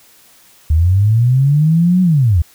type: linear two-way sweep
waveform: sine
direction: up then down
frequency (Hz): 74.2 to 186.8 to 74.2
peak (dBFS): -8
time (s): 0.7-2.42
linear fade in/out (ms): 5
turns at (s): 2.02
effects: white hiss -47 dBFS RMS until 2.54 s